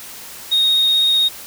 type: tone with vibrato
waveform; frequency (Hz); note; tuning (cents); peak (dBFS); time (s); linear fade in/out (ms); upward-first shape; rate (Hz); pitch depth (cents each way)
sine; 3729; A#7; 0; -10; 0.51-1.29; 20; square; 16; 10
effects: tanh soft clip ceiling -10 dBFS + white hiss -35 dBFS RMS until 1.46 s